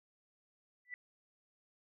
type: tone with exponential growth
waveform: sine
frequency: 1975.5 Hz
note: B6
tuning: in tune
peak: -37 dBFS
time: 0.85-0.94 s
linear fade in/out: 1 ms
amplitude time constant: 19 ms
effects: none